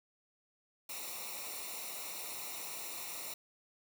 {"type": "noise with comb filter", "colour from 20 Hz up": "white", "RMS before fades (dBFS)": -43, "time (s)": [0.89, 3.34], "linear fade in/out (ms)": 5, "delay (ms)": 0.62, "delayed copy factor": -0.8, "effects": []}